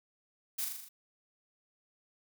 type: noise with echo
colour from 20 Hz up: blue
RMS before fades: -35 dBFS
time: 0.58-0.65 s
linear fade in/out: 10 ms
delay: 40 ms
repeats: 6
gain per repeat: -3 dB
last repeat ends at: 0.89 s
effects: none